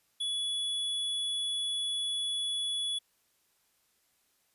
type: tone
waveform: square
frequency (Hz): 3400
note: G#7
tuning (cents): +40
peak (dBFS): -31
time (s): 0.2-2.99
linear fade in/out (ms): 10
effects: white hiss -72 dBFS RMS until 4.54 s + resampled to 32000 Hz